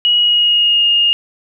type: tone with pitch glide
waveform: sine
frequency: 2906 to 2841 Hz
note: F#7 to F7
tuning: -32 to +29 cents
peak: -9 dBFS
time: 0.05-1.13 s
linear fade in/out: 0 ms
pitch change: -39 cents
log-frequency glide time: 0.18-0.87 s
effects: none